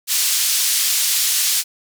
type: band-pass noise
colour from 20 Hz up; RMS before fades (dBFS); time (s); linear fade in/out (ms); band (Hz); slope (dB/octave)
pink; -18; 0.07-1.64; 50; 4200 to 16000; 12
effects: none